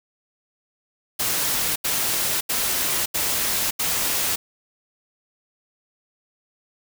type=noise bursts; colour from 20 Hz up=white; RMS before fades=-23 dBFS; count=5; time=1.19-4.36 s; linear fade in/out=10 ms; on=570 ms; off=80 ms; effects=none